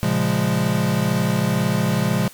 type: chord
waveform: square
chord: Bb minor seventh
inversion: none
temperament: equal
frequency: 116.54 / 138.59 / 174.61 / 207.7 Hz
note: Bb2 / Db3 / F3 / Ab3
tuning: 0 / 0 / 0 / 0 cents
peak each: -25 / -24 / -23 / -23 dBFS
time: 0.03-2.28 s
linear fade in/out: 0 ms
effects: white hiss -44 dBFS RMS until 2.33 s + MP3 96 kbps